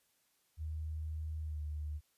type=tone with pitch glide; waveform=sine; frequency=78.1 to 75.14 Hz; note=D#2 to D2; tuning=+7 to +40 cents; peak=-37 dBFS; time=0.57-2.01 s; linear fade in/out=50 ms; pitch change=-67 cents; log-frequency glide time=1.42-1.61 s; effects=white hiss -75 dBFS RMS until 2.17 s + resampled to 32000 Hz